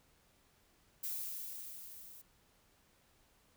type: noise with level ramp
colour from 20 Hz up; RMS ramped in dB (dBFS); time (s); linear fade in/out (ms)
violet; -39 to -55; 1.03-2.22; 10
effects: pink hiss -70 dBFS RMS until 3.56 s